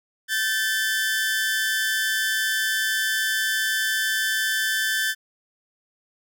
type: tone pair together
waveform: sawtooth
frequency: 1546.5 / 1752 Hz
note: G6 / A6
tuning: -24 / -8 cents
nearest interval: major second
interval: 216 cents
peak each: -22 / -20 dBFS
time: 0.28-5.15 s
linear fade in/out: 50 ms
effects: none